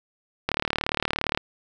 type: click train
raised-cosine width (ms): 0.3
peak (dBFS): -7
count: 34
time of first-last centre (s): 0.49-1.375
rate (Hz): 37.3
effects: none